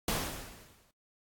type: noise with exponential decay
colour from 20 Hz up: pink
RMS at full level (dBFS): -29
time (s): 0.08-0.91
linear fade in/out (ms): 2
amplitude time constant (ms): 180
effects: noise-tail reverb RT60 0.1 s tail -26 dB re dry + AAC 64 kbps